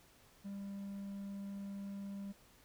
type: tone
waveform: triangle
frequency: 198.6 Hz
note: G3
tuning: 23 cents sharp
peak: -40 dBFS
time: 0.44-2.33 s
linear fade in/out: 20 ms
effects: pink hiss -65 dBFS RMS until 2.64 s